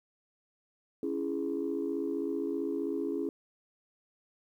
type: chord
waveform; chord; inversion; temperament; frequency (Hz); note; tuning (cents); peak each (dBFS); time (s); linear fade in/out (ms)
sine; C# minor; none; just; 277.2 / 332.6 / 415.8; C#4 / E4 / G#4; 0 / +16 / +2; -34; 1.03-3.29; 2
effects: tanh soft clip ceiling -23 dBFS + 11-bit